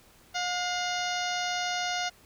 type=harmonic tone with a mistuned harmonic; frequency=718 Hz; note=F5; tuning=48 cents sharp; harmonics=1 / 2 / 3 / 4 / 5 / 6 / 7 / 8 / 9; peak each=-32 / -35 / -37 / -38 / -39 / -40 / -40 / -41 / -42 dBFS; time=0.34-2.1 s; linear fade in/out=20 ms; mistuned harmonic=3; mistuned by=-52 cents; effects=pink hiss -58 dBFS RMS until 2.25 s